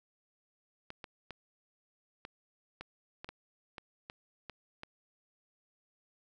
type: clicks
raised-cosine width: 0.3 ms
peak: -27 dBFS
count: 11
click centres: 0.904 / 1.042 / 1.307 / 2.251 / 2.81 / 3.245 / 3.29 / 3.782 / 4.099 / 4.497 / 4.834 s
effects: none